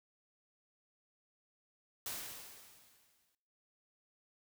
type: noise with exponential decay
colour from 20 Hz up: white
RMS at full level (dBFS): -40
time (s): 2.06-3.35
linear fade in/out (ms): 2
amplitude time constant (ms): 280
effects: noise-tail reverb RT60 0.8 s tail -19 dB re dry